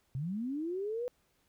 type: linear sweep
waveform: sine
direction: up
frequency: 123.47 to 502 Hz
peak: -33 dBFS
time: 0.15-1.08 s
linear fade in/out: 0 ms
effects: pink hiss -73 dBFS RMS until 1.48 s